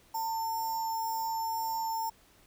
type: tone with sample-and-hold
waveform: sine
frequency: 899 Hz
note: A5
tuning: 37 cents sharp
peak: -30 dBFS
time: 0.14-2.1 s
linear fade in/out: 10 ms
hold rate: 6300 Hz
effects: pink hiss -62 dBFS RMS until 2.46 s